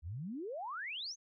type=exponential sweep; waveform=sine; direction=up; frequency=71.2 to 6550 Hz; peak=-39 dBFS; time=0.02-1.16 s; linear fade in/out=50 ms; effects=none